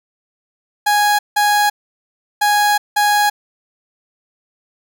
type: tone bursts at uneven times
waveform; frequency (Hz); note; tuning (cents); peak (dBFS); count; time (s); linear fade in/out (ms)
30% pulse; 829; G#5; -3; -9; 4; 0.86-1.19 / 1.36-1.7 / 2.41-2.78 / 2.96-3.3; 10
effects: none